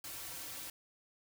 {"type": "noise with comb filter", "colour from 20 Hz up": "white", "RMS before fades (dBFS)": -45, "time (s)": [0.04, 0.7], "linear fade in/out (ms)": 2, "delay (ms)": 4.8, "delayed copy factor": -0.95, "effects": []}